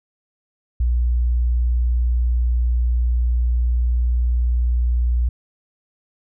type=tone; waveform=sine; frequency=60.1 Hz; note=B1; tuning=46 cents flat; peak=-15 dBFS; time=0.8-5.29 s; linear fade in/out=5 ms; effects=none